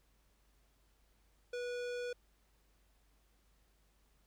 sine tone with hard clipping, 488.1 Hz, B4, 20 cents flat, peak -40 dBFS, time 1.53-2.13 s, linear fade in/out 5 ms, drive 18 dB, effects added 50 Hz sine -70 dBFS peak until 4.26 s + pink hiss -75 dBFS RMS until 4.26 s

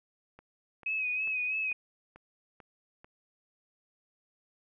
click train, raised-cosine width 0.5 ms, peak -36 dBFS, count 7, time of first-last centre 0.39-3.045 s, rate 2.26 Hz
sine tone with vibrato, 2535 Hz, D#7, 32 cents sharp, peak -29 dBFS, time 0.86-1.73 s, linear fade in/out 5 ms, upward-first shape sine, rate 3.1 Hz, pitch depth 48 cents each way
effects none

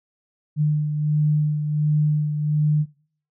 sine beating tone pair, 150.5 / 151.9 Hz, D3 / D#3, +43 / -41 cents, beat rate 1.4 Hz, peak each -18 / -27 dBFS, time 0.56-2.86 s, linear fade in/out 50 ms, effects noise-tail reverb RT60 0.5 s tail -22 dB re dry

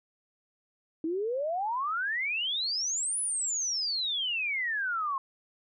sine exponential two-way sweep, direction up then down, 311.1 to 10210 to 1054 Hz, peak -28 dBFS, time 1.04-5.18 s, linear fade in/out 2 ms, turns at 3.2 s, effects none

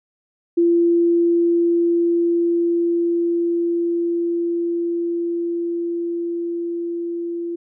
sine tone with level ramp, 341.4 Hz, F4, 39 cents flat, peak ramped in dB -12 to -23 dBFS, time 0.57-7.56 s, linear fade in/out 10 ms, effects none

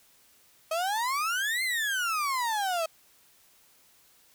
35% pulse exponential two-way sweep, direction up then down, 626 to 2116 to 634 Hz, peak -25 dBFS, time 0.71-2.86 s, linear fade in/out 5 ms, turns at 1.63 s, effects white hiss -61 dBFS RMS until 4.34 s

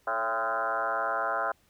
sine tone with frequency modulation, 1028 Hz, C6, 31 cents flat, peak -26 dBFS, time 0.07-1.52 s, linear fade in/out 5 ms, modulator 118 Hz, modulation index 4, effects pink hiss -66 dBFS RMS until 1.69 s

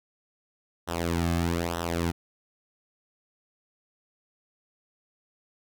sawtooth tone with flanger, 84.9 Hz, F2, 48 cents flat, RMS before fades -28 dBFS, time 0.87-2.12 s, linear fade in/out 20 ms, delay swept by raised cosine 0.43 to 2.13 ms, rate 1.1 Hz, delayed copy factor -0.8, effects none

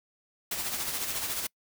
white noise with tremolo, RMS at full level -31 dBFS, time 0.51-1.47 s, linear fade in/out 5 ms, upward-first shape sine, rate 14 Hz, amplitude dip 45%, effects noise-tail reverb RT60 0.1 s tail -26 dB re dry

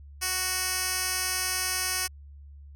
10% pulse tone with band-pass filter, 370 Hz, F#4, in tune, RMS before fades -29 dBFS, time 0.21-2.08 s, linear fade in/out 20 ms, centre 9100 Hz, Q 0.72, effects added 71 Hz sine -44 dBFS peak until 2.75 s

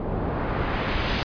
pink noise with low-pass filter sweep, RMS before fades -26 dBFS, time 0-1.23 s, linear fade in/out 0 ms, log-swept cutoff 580 to 4600 Hz, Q 0.92, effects resampled to 11025 Hz

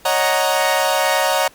sawtooth chord, D# minor seventh, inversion third, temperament equal, 554.4 / 622.3 / 740 / 932.3 Hz, C#5 / D#5 / F#5 / A#5, 0 / 0 / 0 / 0 cents, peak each -17 dBFS, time 0.05-1.48 s, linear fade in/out 5 ms, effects pink hiss -48 dBFS RMS until 1.54 s + Opus 48 kbps

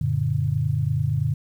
sine chord, Gb augmented, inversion none, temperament just, 92.5 / 115.62 / 144.53 Hz, Gb2 / Bb2 / D3, 0 / -14 / -27 cents, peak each -27 / -24 / -23 dBFS, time 0.01-1.34 s, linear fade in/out 5 ms, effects 9-bit

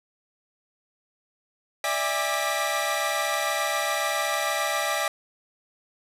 sawtooth tone cluster, 589 / 657 / 813 / 1185 / 1949 Hz, D5 / E5 / G#5 / D6 / B6, +5 / -6 / -37 / +15 / -23 cents, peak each -27 dBFS, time 1.84-5.08 s, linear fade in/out 2 ms, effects resampled to 32000 Hz + 9-bit

